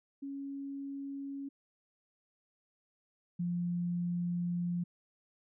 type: tone pair in turn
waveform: sine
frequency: 277.2 / 174.69 Hz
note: C#4 / F3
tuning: 0 / +1 cents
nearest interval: minor sixth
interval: 799 cents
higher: first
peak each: -38 / -31 dBFS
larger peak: second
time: 0.22-1.49 / 3.39-4.84 s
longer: second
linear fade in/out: 10 ms
effects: none